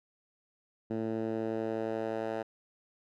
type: tone with band-pass filter sweep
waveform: 10% pulse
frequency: 111.4 Hz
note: A2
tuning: 22 cents sharp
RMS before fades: -34 dBFS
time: 0.9-2.43 s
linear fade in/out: 10 ms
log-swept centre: 270 to 710 Hz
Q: 1.1
effects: none